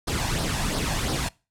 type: noise with flanger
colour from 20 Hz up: pink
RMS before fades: -26 dBFS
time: 0.07-1.29 s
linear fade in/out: 10 ms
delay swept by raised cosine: 0.2 to 1.18 ms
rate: 2.9 Hz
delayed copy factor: +0.55
effects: noise-tail reverb RT60 0.3 s tail -23 dB re dry + low-pass 10000 Hz 12 dB/octave